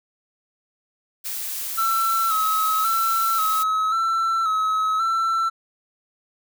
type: noise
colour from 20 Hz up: blue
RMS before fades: -29 dBFS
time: 1.24-3.64 s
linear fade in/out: 20 ms
type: tone with vibrato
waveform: triangle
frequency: 1311 Hz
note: E6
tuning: 10 cents flat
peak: -17 dBFS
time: 1.77-5.5 s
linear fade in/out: 20 ms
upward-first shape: square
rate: 0.93 Hz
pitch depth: 37 cents each way
effects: none